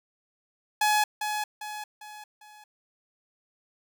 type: tone with echo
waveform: sawtooth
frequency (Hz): 845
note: G#5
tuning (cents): +30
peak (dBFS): -17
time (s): 0.81-1.04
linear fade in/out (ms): 5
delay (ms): 400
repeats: 4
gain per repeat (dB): -7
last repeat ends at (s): 2.64
effects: none